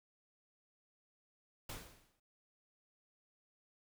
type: noise with exponential decay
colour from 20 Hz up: pink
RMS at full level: -43 dBFS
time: 1.69-2.2 s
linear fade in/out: 5 ms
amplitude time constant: 110 ms
effects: none